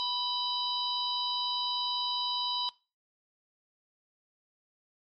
harmonic tone with a mistuned harmonic, 981 Hz, B5, 12 cents flat, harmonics 1 / 3 / 4 / 5, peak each -35 / -36 / -33 / -38 dBFS, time 0-2.69 s, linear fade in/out 0 ms, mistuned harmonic 3, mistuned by +64 cents, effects noise-tail reverb RT60 0.3 s tail -20 dB re dry + MP3 48 kbps

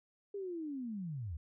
sine linear sweep, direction down, 410.2 to 69.3 Hz, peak -38 dBFS, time 0.34-1.37 s, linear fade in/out 5 ms, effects none

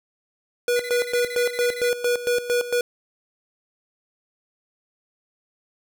square tone with tremolo, 484.9 Hz, B4, 32 cents flat, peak -19 dBFS, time 0.68-2.81 s, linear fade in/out 2 ms, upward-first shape square, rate 4.4 Hz, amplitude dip 75%
30% pulse tone bursts, 2017 Hz, B6, 36 cents sharp, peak -29 dBFS, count 15, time 0.76-1.894 s, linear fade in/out 5 ms, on 56 ms, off 21 ms
effects none

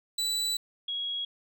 35% pulse / sine tone pair in turn, 3963 / 3314 Hz, B7 / G#7, +5 / -4 cents, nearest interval minor third, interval 309 cents, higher first, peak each -25 / -30 dBFS, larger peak first, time 0.18-0.57 / 0.88-1.25 s, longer first, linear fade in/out 5 ms, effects none

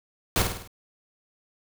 pink noise with echo, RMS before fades -22 dBFS, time 0.36-0.42 s, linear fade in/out 0 ms, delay 51 ms, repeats 5, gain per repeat -5 dB, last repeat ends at 0.675 s, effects none

